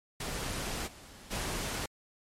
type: noise with level steps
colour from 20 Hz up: pink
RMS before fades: -36 / -51 / -35 dBFS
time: 0.2-1.86 s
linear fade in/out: 5 ms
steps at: 0.86 / 1.3 s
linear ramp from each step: 20 ms
effects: low-pass 11000 Hz 12 dB/octave + MP3 64 kbps